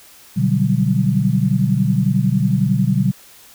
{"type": "chord", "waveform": "sine", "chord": "G major seventh", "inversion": "first", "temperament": "equal", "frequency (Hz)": [123.47, 146.83, 185, 196], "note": ["B2", "D3", "F#3", "G3"], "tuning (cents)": [0, 0, 0, 0], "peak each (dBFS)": -19, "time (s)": [0.36, 3.12], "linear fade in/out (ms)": 20, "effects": ["white hiss -45 dBFS RMS until 3.54 s"]}